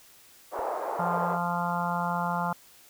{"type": "band-pass noise", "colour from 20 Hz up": "white", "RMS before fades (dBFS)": -32, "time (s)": [0.51, 1.39], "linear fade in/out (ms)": 50, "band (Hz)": [480, 910], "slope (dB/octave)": 24}
{"type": "clicks", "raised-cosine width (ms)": 1, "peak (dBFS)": [-28, -30], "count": 2, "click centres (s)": [0.591, 0.594]}
{"type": "harmonic tone", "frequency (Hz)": 173.8, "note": "F3", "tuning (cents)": -8, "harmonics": [1, 3, 4, 5, 6, 7, 8], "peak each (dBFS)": [-32, -40, -34, -31, -34, -36, -36], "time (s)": [0.99, 2.53], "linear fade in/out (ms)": 5}
{"effects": ["white hiss -55 dBFS RMS until 2.89 s"]}